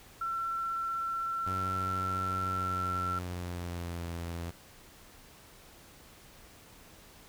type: tone with vibrato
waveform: sine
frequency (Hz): 1350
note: E6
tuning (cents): +41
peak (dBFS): -31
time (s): 0.21-3.19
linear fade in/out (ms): 5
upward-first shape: triangle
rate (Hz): 16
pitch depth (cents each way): 10
type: tone with pitch glide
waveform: sawtooth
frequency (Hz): 93.8 to 85.03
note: F#2 to F2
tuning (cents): +24 to -46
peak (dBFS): -32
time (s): 1.46-4.51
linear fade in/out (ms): 10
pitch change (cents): -170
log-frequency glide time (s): 2.42-4.08
effects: pink hiss -55 dBFS RMS until 7.28 s